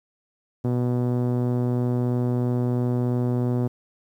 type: tone with low-pass filter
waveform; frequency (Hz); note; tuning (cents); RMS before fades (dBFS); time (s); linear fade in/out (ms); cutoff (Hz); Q
5% pulse; 123; B2; -7; -23; 0.64-3.68; 10; 250; 0.68
effects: 9-bit